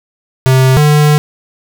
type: tone pair in turn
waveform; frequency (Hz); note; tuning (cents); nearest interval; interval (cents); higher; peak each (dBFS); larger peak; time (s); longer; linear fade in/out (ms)
square; 130.81 / 149.41; C3 / D3; 0 / +30; major second; 230; second; -6; neither; 0.46-0.77 / 0.77-1.18; second; 0
effects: none